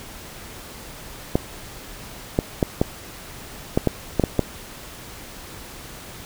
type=clicks; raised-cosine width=2 ms; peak=-3 dBFS; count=9; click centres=1.355 / 2.389 / 2.628 / 2.815 / 3.775 / 3.873 / 4.197 / 4.238 / 4.393 s; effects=pink hiss -39 dBFS RMS until 6.25 s